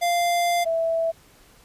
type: tone pair in turn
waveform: square / sine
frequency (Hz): 695 / 658.1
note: F5 / E5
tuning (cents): -9 / -3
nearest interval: minor second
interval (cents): 94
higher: first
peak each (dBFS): -20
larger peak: neither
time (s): 0.01-0.65 / 0.65-1.12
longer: first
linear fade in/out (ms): 20
effects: pink hiss -54 dBFS RMS until 1.64 s + resampled to 32000 Hz